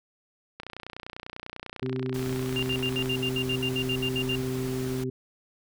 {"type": "click train", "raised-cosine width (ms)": 0.3, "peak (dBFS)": -22, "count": 75, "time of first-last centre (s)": [0.6, 3.058], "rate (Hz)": 30.1}
{"type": "harmonic tone", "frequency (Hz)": 129, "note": "C3", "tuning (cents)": -24, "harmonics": [1, 2, 3], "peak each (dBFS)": [-32, -32, -32], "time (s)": [1.82, 5.1], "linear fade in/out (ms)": 5}
{"type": "noise", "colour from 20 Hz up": "pink", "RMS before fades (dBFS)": -40, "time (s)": [2.14, 5.04], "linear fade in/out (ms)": 5}
{"type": "tone bursts", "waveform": "sine", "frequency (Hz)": 2794, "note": "F7", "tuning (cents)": 0, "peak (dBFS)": -27, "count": 14, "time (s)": [2.56, 4.356], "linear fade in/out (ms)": 5, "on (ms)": 67, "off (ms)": 66}
{"effects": []}